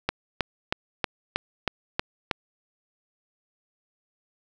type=click train; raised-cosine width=0.3 ms; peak=-7 dBFS; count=8; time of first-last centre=0.09-2.312 s; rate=3.15 Hz; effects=none